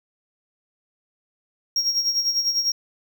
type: tone with tremolo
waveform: triangle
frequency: 5588 Hz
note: F8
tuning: in tune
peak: -16 dBFS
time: 1.76-2.72 s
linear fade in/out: 2 ms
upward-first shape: sine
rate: 10 Hz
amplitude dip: 65%
effects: none